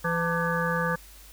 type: harmonic tone with a mistuned harmonic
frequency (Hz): 168.2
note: E3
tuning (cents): +35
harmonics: 1 / 3 / 5 / 7 / 9 / 10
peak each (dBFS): -29 / -30 / -34 / -31 / -33 / -31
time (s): 0.04-0.96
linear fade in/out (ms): 10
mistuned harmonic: 5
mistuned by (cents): +110
effects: added 50 Hz sine -49 dBFS peak until 1.32 s + white hiss -51 dBFS RMS until 1.32 s